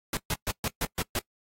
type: noise bursts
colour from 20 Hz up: pink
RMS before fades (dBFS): -29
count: 7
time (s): 0.13-1.19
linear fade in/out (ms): 2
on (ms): 40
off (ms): 130
effects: noise-tail reverb RT60 0.1 s tail -23 dB re dry + AAC 48 kbps